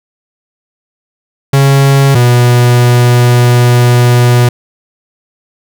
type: tone pair in turn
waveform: 45% pulse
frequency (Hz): 137.8 / 121.99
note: C#3 / B2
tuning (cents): -10 / -21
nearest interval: major second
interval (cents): 211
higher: first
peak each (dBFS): -4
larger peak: neither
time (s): 1.53-2.15 / 2.15-4.49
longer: second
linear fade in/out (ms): 5
effects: none